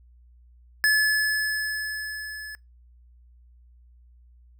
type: tone with level ramp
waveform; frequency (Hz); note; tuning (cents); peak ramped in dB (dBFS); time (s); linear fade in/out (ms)
square; 1719; A6; -41; -17 to -36; 0.84-2.55; 0
effects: noise-tail reverb RT60 0.2 s tail -24 dB re dry + added 60 Hz sine -51 dBFS peak until 4.59 s